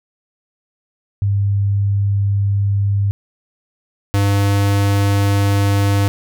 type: tone pair in turn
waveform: sine / square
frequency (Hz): 100.2 / 100.2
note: G2 / G2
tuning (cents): +38 / +38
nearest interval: unison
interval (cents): 0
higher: neither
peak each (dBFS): -13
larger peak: neither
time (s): 1.22-3.11 / 4.14-6.08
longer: second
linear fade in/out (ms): 0
effects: none